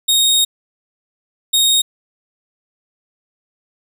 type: tone bursts at uneven times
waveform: sawtooth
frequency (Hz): 3729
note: A#7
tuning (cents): 0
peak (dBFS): -8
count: 2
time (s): 0.08-0.45 / 1.53-1.82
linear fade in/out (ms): 10
effects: none